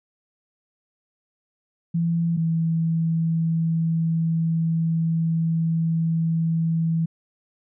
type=tone pair in turn; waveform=sine; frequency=167.8 / 163.78 Hz; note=E3 / E3; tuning=+31 / -11 cents; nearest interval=unison; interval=42 cents; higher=first; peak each=-19 / -19 dBFS; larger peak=neither; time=1.94-2.37 / 2.37-7.06 s; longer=second; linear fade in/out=10 ms; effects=none